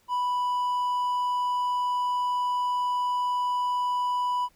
triangle tone, 987.8 Hz, B5, in tune, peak -22 dBFS, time 0.08-4.49 s, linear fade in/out 50 ms, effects pink hiss -64 dBFS RMS until 4.55 s

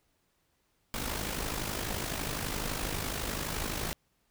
pink noise with amplitude modulation, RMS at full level -32 dBFS, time 0.94-3.93 s, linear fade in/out 0 ms, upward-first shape sine, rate 51.9 Hz, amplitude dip 60%, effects pink hiss -74 dBFS RMS until 4.3 s

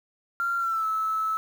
triangle tone with pitch glide, 1382 to 1304.4 Hz, F6 to E6, -19 to -19 cents, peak -20 dBFS, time 0.4-1.37 s, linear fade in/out 0 ms, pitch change -100 cents, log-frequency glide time 0.57-0.86 s, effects tanh soft clip ceiling -22 dBFS + 8-bit

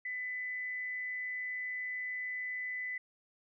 sine tone with amplitude modulation, 2000 Hz, B6, 21 cents sharp, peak -34 dBFS, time 0.05-2.98 s, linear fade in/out 5 ms, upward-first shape sine, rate 193 Hz, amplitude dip 35%, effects none

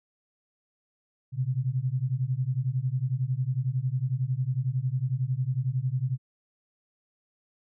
sine beating tone pair, 123.47 / 134.47 Hz, B2 / C3, 0 / +48 cents, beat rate 11 Hz, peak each -28 dBFS, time 1.32-6.18 s, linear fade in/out 50 ms, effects none

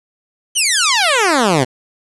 10% pulse exponential sweep, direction down, 3136 to 120 Hz, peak -3 dBFS, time 0.55-1.65 s, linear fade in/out 20 ms, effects resampled to 24000 Hz + 7-bit

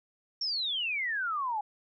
sine exponential sweep, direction down, 5570 to 812 Hz, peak -29 dBFS, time 0.41-1.61 s, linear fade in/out 5 ms, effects none

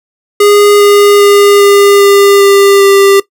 square tone with pitch steps, 410.8 / 408.2 / 405.6 / 403 / 400.5 / 398 / 395.4 Hz, G#4 / G#4 / G#4 / G4 / G4 / G4 / G4, -19 / -30 / -41 / +48 / +37 / +26 / +15 cents, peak -3 dBFS, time 0.4-3.2 s, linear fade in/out 5 ms, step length 400 ms, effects noise-tail reverb RT60 0.1 s tail -18 dB re dry

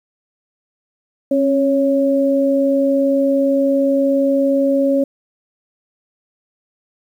sine tone pair together, 272.2 / 554.9 Hz, C#4 / C#5, -31 / +2 cents, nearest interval octave, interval 1233 cents, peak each -15 dBFS, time 1.31-5.04 s, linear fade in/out 5 ms, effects 8-bit

